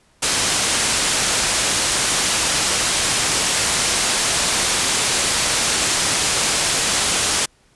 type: low-pass noise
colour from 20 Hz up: white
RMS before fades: -19 dBFS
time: 0.22-7.46 s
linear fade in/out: 10 ms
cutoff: 9800 Hz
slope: 24 dB/octave
effects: pink hiss -57 dBFS RMS until 7.75 s + resampled to 24000 Hz